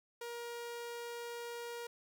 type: tone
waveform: sawtooth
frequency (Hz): 473.2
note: A#4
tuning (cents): +26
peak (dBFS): -38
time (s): 0.21-1.87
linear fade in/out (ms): 5
effects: none